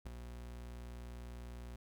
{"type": "tone with ADSR envelope", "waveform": "40% pulse", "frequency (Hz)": 60, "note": "B1", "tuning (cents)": -49, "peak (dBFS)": -38, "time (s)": [0.05, 1.76], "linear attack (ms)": 17, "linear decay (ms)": 6, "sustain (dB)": -7, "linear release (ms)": 5, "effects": []}